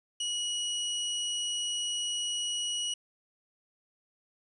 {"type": "tone", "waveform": "sawtooth", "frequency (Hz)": 2915, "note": "F#7", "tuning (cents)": -26, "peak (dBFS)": -27, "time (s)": [0.2, 2.94], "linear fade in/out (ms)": 5, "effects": ["resampled to 24000 Hz", "11-bit"]}